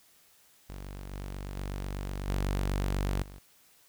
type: tone with level steps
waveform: sawtooth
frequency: 48.1 Hz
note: G1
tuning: 32 cents flat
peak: -36 / -33 / -30 / -24 / -41 dBFS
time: 0.69-3.39 s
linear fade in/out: 10 ms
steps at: 1.12 / 1.57 / 2.28 / 3.22 s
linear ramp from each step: 2 ms
effects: white hiss -62 dBFS RMS until 3.88 s